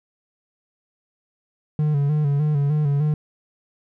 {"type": "tone with vibrato", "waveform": "triangle", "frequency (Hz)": 146.6, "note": "D3", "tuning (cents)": -3, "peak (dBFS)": -15, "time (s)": [1.79, 3.14], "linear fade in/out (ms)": 2, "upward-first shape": "square", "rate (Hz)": 3.3, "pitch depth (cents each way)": 56, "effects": []}